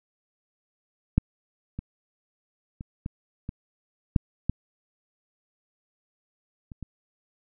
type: clicks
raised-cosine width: 5 ms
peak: -6 / -20 / -24 / -19 / -20 / -6 / -11 / -28 / -24 dBFS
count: 9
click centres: 1.18 / 1.79 / 2.809 / 3.061 / 3.491 / 4.162 / 4.496 / 6.718 / 6.827 s
effects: none